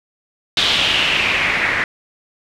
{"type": "noise with low-pass filter sweep", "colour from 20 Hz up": "white", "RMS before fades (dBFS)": -17, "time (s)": [0.57, 1.84], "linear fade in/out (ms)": 2, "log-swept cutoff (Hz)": [3600, 1900], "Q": 3.9, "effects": []}